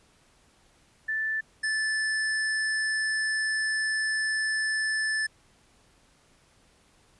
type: tone pair in turn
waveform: sine / square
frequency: 1760 / 1748.9 Hz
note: A6 / A6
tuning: 0 / -11 cents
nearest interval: unison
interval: 11 cents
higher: first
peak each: -26 dBFS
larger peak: neither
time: 1.08-1.41 / 1.63-5.27 s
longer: second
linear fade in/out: 10 ms
effects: pink hiss -62 dBFS RMS until 7.19 s + resampled to 24000 Hz